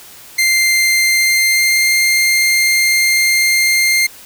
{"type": "tone with pitch glide", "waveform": "sawtooth", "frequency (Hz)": [2093, 2108], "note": ["C7", "C7"], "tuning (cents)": [0, 12], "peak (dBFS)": -7, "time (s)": [0.38, 4.07], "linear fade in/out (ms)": 10, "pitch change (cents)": 12, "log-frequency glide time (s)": [1.06, 1.93], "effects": ["white hiss -38 dBFS RMS until 4.25 s"]}